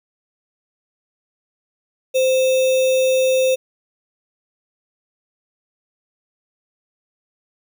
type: tone with sample-and-hold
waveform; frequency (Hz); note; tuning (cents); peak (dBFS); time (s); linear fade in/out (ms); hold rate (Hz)
sine; 520; C5; -11; -13; 2.14-3.56; 20; 3150
effects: none

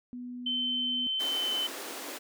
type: tone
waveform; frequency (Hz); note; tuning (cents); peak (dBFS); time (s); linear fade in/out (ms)
sine; 246.4; B3; -4; -37; 0.13-1.07; 0
type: tone with pitch glide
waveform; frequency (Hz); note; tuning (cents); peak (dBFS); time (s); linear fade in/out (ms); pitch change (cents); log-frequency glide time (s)
sine; 3079 to 3049; G7 to G7; -32 to -49; -28; 0.46-1.67; 5; -17; 1.22-1.51
type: high-pass noise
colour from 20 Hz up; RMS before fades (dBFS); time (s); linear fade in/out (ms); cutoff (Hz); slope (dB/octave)
pink; -40; 1.19-2.19; 20; 250; 48
effects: none

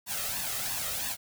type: noise with flanger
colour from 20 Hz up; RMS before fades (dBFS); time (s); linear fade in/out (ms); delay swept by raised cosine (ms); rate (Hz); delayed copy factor
white; -33; 0.06-1.17; 50; 1.1 to 1.6; 3; +0.7
effects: none

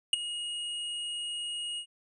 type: tone with ADSR envelope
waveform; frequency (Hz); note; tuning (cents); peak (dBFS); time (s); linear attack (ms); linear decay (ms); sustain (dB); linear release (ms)
square; 2876; F#7; -50; -18; 0.13-1.86; 3; 14; -16; 79
effects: resampled to 22050 Hz

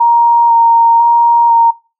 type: tone with vibrato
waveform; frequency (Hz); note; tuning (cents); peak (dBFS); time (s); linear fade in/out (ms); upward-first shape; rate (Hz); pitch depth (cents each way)
sine; 932.3; A#5; 0; -5; 0-1.71; 10; square; 1; 11
effects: noise-tail reverb RT60 0.3 s tail -21 dB re dry

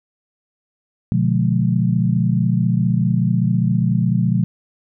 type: chord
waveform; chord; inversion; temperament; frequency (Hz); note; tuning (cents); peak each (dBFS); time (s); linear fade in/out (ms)
sine; B diminished seventh; none; just; 123.47 / 148.16 / 177.8 / 213.4; B2 / D3 / F3 / Ab3; 0 / +16 / +31 / +47; -18 / -23 / -18 / -22; 1.12-4.44; 0
effects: none

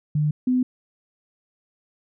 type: tone pair in turn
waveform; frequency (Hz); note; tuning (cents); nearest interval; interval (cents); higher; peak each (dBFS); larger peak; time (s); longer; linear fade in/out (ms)
sine; 150.2 / 252.6; D3 / B3; +39 / +39; major sixth; 900; second; -18 / -17; second; 0.15-0.31 / 0.47-0.63; neither; 5
effects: none

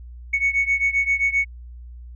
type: beating tone pair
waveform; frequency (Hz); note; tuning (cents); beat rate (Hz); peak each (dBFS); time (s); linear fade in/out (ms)
sine; 2217 / 2224.6; C#7 / C#7; 0 / +6; 7.6; -19 / -21; 0.33-1.45; 10
effects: tanh soft clip ceiling -12 dBFS + added 60 Hz sine -36 dBFS peak until 2.15 s

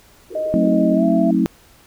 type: band-pass noise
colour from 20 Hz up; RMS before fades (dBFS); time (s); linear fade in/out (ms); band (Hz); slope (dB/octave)
pink; -35; 0.3-0.95; 5; 300 to 510; 96
type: tone with pitch glide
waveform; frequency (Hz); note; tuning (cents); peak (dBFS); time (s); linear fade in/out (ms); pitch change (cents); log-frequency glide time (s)
sine; 622.3 to 667; D#5 to E5; 0 to +20; -19; 0.35-1.31; 5; +120; 0.94-1.04
type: chord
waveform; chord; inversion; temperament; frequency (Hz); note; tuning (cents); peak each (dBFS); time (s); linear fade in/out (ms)
sine; F# diminished seventh; none; just; 185 / 222 / 266.4 / 319.7; F#3 / A3 / C4 / Eb4; 0 / +16 / +31 / +47; -19; 0.54-1.46; 0
effects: pink hiss -50 dBFS RMS until 1.86 s

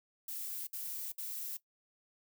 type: noise bursts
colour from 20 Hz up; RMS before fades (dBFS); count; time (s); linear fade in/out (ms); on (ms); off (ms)
violet; -41; 3; 0.28-1.57; 5; 390; 60
effects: noise-tail reverb RT60 0.1 s tail -17 dB re dry

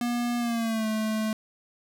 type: tone with pitch glide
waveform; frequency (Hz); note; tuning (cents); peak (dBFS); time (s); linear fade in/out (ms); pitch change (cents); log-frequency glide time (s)
square; 240 to 217.6; B3 to A3; -49 to -19; -26; 0.01-1.33; 2; -170; 0.38-0.87
effects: none

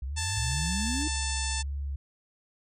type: exponential sweep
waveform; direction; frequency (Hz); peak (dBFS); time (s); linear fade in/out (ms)
sine; up; 61.74 to 316.4; -31; 0.02-1.08; 5
type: harmonic tone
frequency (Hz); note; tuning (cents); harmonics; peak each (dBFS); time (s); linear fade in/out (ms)
886; A5; +12; 1 / 2 / 3 / 4 / 5 / 6 / 7 / 8 / 9 / 10; -40 / -40 / -40 / -40 / -40 / -40 / -40 / -40 / -40 / -40; 0.16-1.63; 20
type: tone with pitch glide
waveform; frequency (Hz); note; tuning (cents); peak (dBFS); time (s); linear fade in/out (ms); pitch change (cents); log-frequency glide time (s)
sawtooth; 1711 to 1690.4; A6 to G#6; -49 to +30; -40; 0.18-1.03; 2; -21; 0.62-0.86
type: tone with vibrato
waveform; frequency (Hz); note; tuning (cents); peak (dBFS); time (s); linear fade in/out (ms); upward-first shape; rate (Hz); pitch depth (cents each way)
sine; 69.3; C#2; 0; -30; 0.37-1.96; 5; sine; 1.6; 26
effects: none

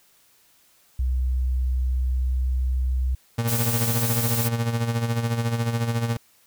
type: tone with pitch glide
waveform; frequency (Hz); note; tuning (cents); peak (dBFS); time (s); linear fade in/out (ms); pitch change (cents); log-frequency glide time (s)
sine; 63.5 to 63.87; B1 to C2; +49 to -41; -20; 0.99-3.15; 5; +10; 1.92-2.83
type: tone with tremolo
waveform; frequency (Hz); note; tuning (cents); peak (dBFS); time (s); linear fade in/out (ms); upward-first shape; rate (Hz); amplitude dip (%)
35% pulse; 116.54; A#2; 0; -18; 3.38-6.17; 5; sine; 14; 60
type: noise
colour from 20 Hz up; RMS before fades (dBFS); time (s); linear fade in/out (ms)
blue; -27; 3.47-4.49; 20
effects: white hiss -59 dBFS RMS until 6.46 s

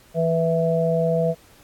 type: harmonic tone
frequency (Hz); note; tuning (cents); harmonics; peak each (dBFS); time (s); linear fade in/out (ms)
164.81; E3; 0; 1 / 3 / 4; -22 / -22 / -22; 0.14-1.35; 50
effects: pink hiss -53 dBFS RMS until 1.63 s + AAC 64 kbps

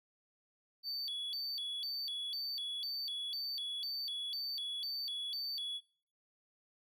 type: tone with vibrato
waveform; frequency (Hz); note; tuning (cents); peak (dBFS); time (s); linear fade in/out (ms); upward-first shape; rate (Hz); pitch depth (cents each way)
triangle; 3931; B7; -9; -36; 0.83-5.81; 50; square; 2; 260
effects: noise-tail reverb RT60 0.5 s tail -22 dB re dry

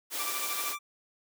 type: high-pass noise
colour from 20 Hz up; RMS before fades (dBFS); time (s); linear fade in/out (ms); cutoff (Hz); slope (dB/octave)
white; -34; 0.1-0.76; 50; 270; 96
type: tone with tremolo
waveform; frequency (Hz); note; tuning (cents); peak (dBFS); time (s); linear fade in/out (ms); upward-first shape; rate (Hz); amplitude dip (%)
25% pulse; 1174.7; D6; 0; -30; 0.19-0.79; 10; sine; 13; 75
effects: none

